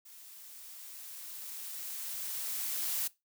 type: noise with level ramp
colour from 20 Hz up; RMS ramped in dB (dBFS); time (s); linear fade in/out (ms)
blue; -53 to -33; 0.05-3.08; 10
effects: noise-tail reverb RT60 0.2 s tail -19 dB re dry